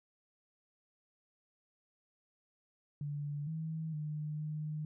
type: tone with pitch steps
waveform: sine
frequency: 145.6 / 159.7 / 151.4 / 152.8 Hz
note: D3 / D#3 / D#3 / D#3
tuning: -15 / +45 / -47 / -31 cents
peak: -36 dBFS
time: 3.01-4.85 s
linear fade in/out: 2 ms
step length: 460 ms
effects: none